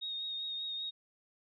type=tone with vibrato; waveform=sine; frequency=3729 Hz; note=A#7; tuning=in tune; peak=-36 dBFS; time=0.01-0.91 s; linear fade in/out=20 ms; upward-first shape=triangle; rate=5.1 Hz; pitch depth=26 cents each way; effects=none